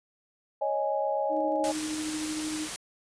sine chord, C# suspended second, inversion none, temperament equal, 554.4 / 622.3 / 830.6 Hz, C#5 / D#5 / G#5, 0 / 0 / 0 cents, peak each -30 dBFS, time 0.61-1.72 s, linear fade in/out 10 ms
sine tone with tremolo, 309 Hz, D#4, 12 cents flat, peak -30 dBFS, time 1.29-2.69 s, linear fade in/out 50 ms, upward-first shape square, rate 13 Hz, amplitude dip 25%
white noise, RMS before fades -35 dBFS, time 1.64-2.76 s, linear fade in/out 0 ms
effects resampled to 22050 Hz

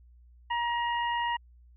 harmonic tone, 948 Hz, A#5, 29 cents sharp, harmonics 1 / 2 / 3, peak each -28 / -34 / -38 dBFS, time 0.5-1.37 s, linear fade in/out 10 ms, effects added 60 Hz sine -53 dBFS peak until 1.76 s

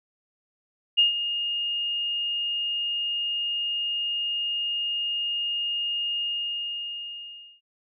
sine tone with ADSR envelope, 2840 Hz, F7, 28 cents sharp, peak -14 dBFS, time 0.97-7.61 s, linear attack 20 ms, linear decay 130 ms, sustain -11 dB, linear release 1400 ms, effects none

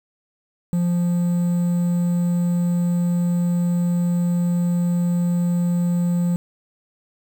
triangle tone with quantisation, 174.61 Hz, F3, in tune, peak -15 dBFS, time 0.73-6.36 s, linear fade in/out 0 ms, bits 7, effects none

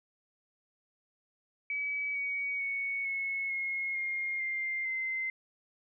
sine tone with pitch steps, 2283 / 2252 / 2221 / 2190 / 2160 / 2130 / 2101 / 2072 Hz, D7 / C#7 / C#7 / C#7 / C#7 / C7 / C7 / C7, -50 / +27 / +3 / -22 / -45 / +30 / +7 / -17 cents, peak -31 dBFS, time 1.7-5.3 s, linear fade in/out 2 ms, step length 450 ms, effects none

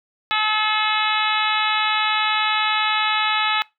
harmonic tone with a mistuned harmonic, 430 Hz, A4, 40 cents flat, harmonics 2 / 3 / 4 / 5 / 6 / 7 / 8 / 9, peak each -25 / -23 / -26 / -27 / -26 / -30 / -28 / -28 dBFS, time 0.31-3.62 s, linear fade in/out 0 ms, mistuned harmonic 7, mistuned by -17 cents, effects noise-tail reverb RT60 0.2 s tail -21 dB re dry

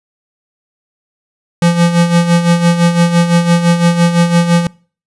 square tone with tremolo, 171.5 Hz, F3, 31 cents flat, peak -6 dBFS, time 1.62-4.67 s, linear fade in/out 2 ms, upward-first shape sine, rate 5.9 Hz, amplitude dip 65%, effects noise-tail reverb RT60 0.4 s tail -24 dB re dry + resampled to 24000 Hz

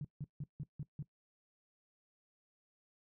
sine tone bursts, 145.7 Hz, D3, 13 cents flat, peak -38 dBFS, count 6, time 0.01-1.026 s, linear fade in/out 2 ms, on 36 ms, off 160 ms, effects noise-tail reverb RT60 0.1 s tail -19 dB re dry

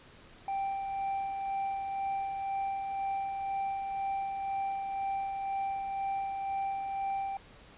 triangle tone with tremolo, 784 Hz, G5, in tune, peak -28 dBFS, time 0.48-7.37 s, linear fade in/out 2 ms, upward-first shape sine, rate 2 Hz, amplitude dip 35%, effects pink hiss -55 dBFS RMS until 7.77 s + resampled to 8000 Hz

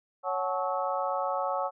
harmonic tone with a mistuned harmonic, 185 Hz, F#3, in tune, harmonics 3 / 4 / 5 / 6 / 7, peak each -32 / -33 / -34 / -35 / -35 dBFS, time 0.23-1.71 s, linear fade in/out 50 ms, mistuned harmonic 5, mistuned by -110 cents, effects none

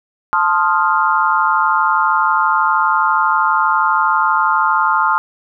sine chord, F dominant seventh, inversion first, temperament equal, 880 / 1046.5 / 1244.5 / 1396.9 Hz, A5 / C6 / Eb6 / F6, 0 / 0 / 0 / 0 cents, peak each -17 dBFS, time 0.33-5.18 s, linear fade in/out 0 ms, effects none

